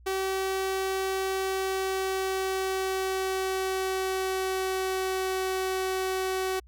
sawtooth tone with pitch glide, 382.5 to 377 Hz, G4 to F#4, -42 to +32 cents, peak -23 dBFS, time 0.06-6.6 s, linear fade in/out 10 ms, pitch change -26 cents, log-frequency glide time 1.33-5.42 s, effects added 60 Hz sine -50 dBFS peak until 6.67 s

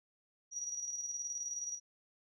sine tone with tremolo, 5780 Hz, F#8, 41 cents flat, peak -36 dBFS, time 0.51-1.8 s, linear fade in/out 50 ms, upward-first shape square, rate 19 Hz, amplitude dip 45%, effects none

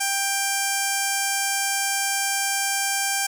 5% pulse tone with notch filter, 790 Hz, G5, 13 cents sharp, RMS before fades -24 dBFS, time 0-3.27 s, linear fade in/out 10 ms, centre 3800 Hz, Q 1.6, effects none

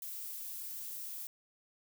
violet noise, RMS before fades -43 dBFS, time 0.02-1.27 s, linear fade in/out 2 ms, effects none

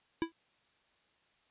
square tone with exponential decay, 330 Hz, E4, 2 cents sharp, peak -26 dBFS, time 0.22-0.32 s, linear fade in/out 0 ms, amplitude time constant 20 ms, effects white hiss -71 dBFS RMS until 1.5 s + resampled to 8000 Hz

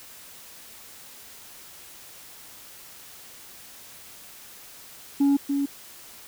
sine tone with echo, 280.5 Hz, C#4, 21 cents sharp, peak -14 dBFS, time 5.2-5.37 s, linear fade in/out 10 ms, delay 290 ms, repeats 1, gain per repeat -7 dB, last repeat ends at 5.66 s, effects tanh soft clip ceiling -16 dBFS + white hiss -46 dBFS RMS until 6.27 s

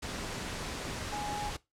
sine tone in noise, 830.6 Hz, G#5, in tune, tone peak -35 dBFS, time 1.12-1.5 s, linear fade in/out 10 ms, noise pink, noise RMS -38 dBFS, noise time 0.02-1.57 s, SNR 0 dB, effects noise-tail reverb RT60 0.2 s tail -19 dB re dry + low-pass 8000 Hz 12 dB/octave

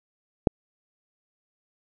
click, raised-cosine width 2 ms, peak -3 dBFS, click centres 0.472 s, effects none

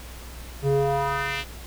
square tone with band-pass filter sweep, 138.59 Hz, C#3, in tune, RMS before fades -24 dBFS, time 0.62-1.45 s, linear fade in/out 50 ms, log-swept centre 280 to 3100 Hz, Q 2, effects added 60 Hz sine -39 dBFS peak until 1.66 s + pink hiss -43 dBFS RMS until 1.66 s

